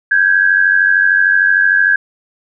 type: tone pair together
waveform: sine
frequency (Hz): 1568 / 1661.2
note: G6 / G#6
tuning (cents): 0 / 0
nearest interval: minor second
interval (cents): 100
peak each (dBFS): -11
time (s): 0.11-1.96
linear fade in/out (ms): 5
effects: none